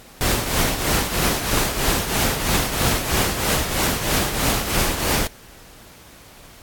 pink noise with tremolo, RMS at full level -18 dBFS, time 0.21-5.27 s, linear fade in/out 0 ms, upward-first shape triangle, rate 3.1 Hz, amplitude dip 65%, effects pink hiss -45 dBFS RMS until 6.62 s + AAC 64 kbps

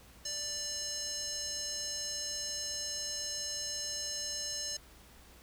square tone with band-pass filter, 587.3 Hz, D5, in tune, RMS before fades -38 dBFS, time 0.25-4.77 s, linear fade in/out 5 ms, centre 5900 Hz, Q 6.1, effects added 60 Hz sine -60 dBFS peak until 5.42 s + pink hiss -58 dBFS RMS until 5.42 s

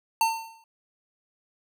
square tone with exponential decay, 902 Hz, A5, 43 cents sharp, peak -18 dBFS, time 0.21-0.64 s, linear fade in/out 2 ms, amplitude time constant 92 ms, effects none

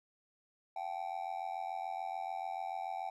triangle tone with amplitude modulation, 770 Hz, G5, 31 cents flat, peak -31 dBFS, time 0.76-3.1 s, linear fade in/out 5 ms, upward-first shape sine, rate 86.9 Hz, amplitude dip 100%, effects none

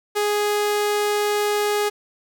sawtooth tone, 415.3 Hz, G#4, in tune, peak -15 dBFS, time 0.15-1.9 s, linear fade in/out 20 ms, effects 8-bit

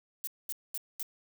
violet noise bursts, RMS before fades -36 dBFS, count 4, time 0.24-1.028 s, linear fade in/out 0 ms, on 32 ms, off 220 ms, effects none

